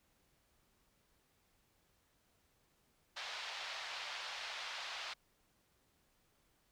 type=band-pass noise; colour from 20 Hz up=white; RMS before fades=-45 dBFS; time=3.16-5.14 s; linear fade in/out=10 ms; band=630 to 4400 Hz; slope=24 dB/octave; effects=pink hiss -75 dBFS RMS until 6.71 s